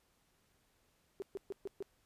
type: tone bursts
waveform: sine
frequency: 393.3 Hz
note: G4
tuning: 6 cents sharp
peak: -38 dBFS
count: 5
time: 1.2-1.825 s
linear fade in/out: 0 ms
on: 21 ms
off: 130 ms
effects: pink hiss -74 dBFS RMS until 2.05 s + resampled to 32000 Hz